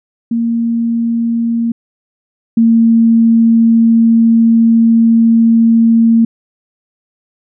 sine tone pair in turn, 231.8 / 228.5 Hz, A#3 / A#3, -10 / -34 cents, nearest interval unison, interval 24 cents, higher first, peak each -11 / -5 dBFS, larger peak second, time 0.31-1.72 / 2.57-6.25 s, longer second, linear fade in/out 5 ms, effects none

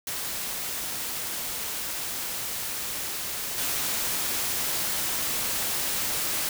white noise with level steps, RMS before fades -32 / -28 dBFS, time 0.07-6.49 s, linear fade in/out 2 ms, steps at 3.58 s, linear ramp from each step 2 ms, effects none

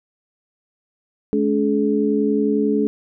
sine tone cluster, 213.5 / 284.5 / 425.1 Hz, G#3 / C#4 / G#4, +48 / +45 / +40 cents, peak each -20 dBFS, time 1.33-2.87 s, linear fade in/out 0 ms, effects none

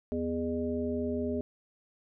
harmonic tone with a mistuned harmonic, 82.41 Hz, E2, in tune, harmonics 1 / 3 / 5 / 7, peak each -39 / -32 / -34 / -38 dBFS, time 0.12-1.41 s, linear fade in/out 0 ms, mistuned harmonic 7, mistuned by +80 cents, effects none

